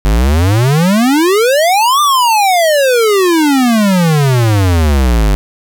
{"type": "exponential two-way sweep", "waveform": "square", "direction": "up then down", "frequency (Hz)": [47.64, 1206, 47.64], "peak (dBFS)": -8, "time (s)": [0.05, 5.35], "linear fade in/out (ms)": 0, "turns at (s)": 2.01, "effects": []}